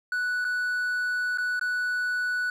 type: tone with dropouts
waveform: triangle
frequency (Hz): 1480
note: F#6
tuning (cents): 0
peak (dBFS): -23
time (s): 0.12-2.5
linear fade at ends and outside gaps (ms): 2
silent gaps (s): 0.445-0.449 / 1.375-1.383 / 1.595-1.612
effects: none